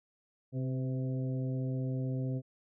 harmonic tone with a mistuned harmonic, 130.81 Hz, C3, in tune, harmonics 1 / 2 / 3 / 4 / 5, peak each -32 / -38 / -46 / -45 / -52 dBFS, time 0.52-2.42 s, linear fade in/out 50 ms, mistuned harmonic 4, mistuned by -33 cents, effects none

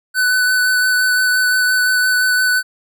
square tone with vibrato, 1500 Hz, F#6, 23 cents sharp, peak -13 dBFS, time 0.14-2.63 s, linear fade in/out 50 ms, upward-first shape sine, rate 5.8 Hz, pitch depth 14 cents each way, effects none

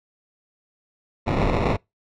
pink noise with sample-and-hold, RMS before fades -21 dBFS, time 1.26-1.77 s, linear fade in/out 20 ms, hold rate 1575 Hz, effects noise-tail reverb RT60 0.2 s tail -25 dB re dry + low-pass 3000 Hz 12 dB/octave

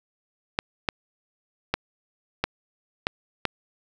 clicks, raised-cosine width 0.3 ms, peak -6 dBFS, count 6, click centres 0.589 / 0.888 / 1.74 / 2.44 / 3.069 / 3.453 s, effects 7-bit

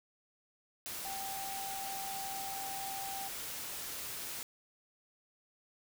sine tone in noise, 781 Hz, G5, 7 cents flat, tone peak -41 dBFS, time 1.05-3.28 s, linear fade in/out 0 ms, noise white, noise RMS -42 dBFS, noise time 0.86-4.43 s, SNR -2 dB, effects none

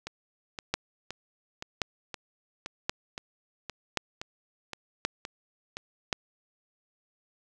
two click trains, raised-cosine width 0.2 ms, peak -19 / -9 dBFS, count 12 / 6, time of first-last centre 0.07-5.769 / 0.74-6.128 s, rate 1.93 / 0.928 Hz, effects none

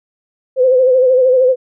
sine tone with vibrato, 512 Hz, C5, 38 cents flat, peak -7 dBFS, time 0.56-1.56 s, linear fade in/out 50 ms, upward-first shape sine, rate 13 Hz, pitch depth 55 cents each way, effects none

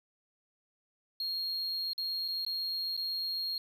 triangle tone with dropouts, 4258 Hz, C8, 30 cents sharp, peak -31 dBFS, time 1.2-3.58 s, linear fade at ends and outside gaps 2 ms, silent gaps 1.933-1.979 / 2.28-2.284 / 2.45-2.464 / 2.967-2.975 s, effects none

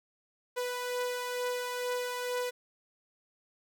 sawtooth beating tone pair, 493.9 / 496.1 Hz, B4 / B4, 0 / +8 cents, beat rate 2.2 Hz, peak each -29 / -36 dBFS, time 0.56-2.51 s, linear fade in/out 20 ms, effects none

